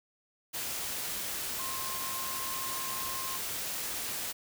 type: tone in noise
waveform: sine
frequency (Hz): 1060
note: C6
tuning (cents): +22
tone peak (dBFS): -40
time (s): 1.58-3.38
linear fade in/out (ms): 20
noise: white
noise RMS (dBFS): -36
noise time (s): 0.53-4.33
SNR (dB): -7
effects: none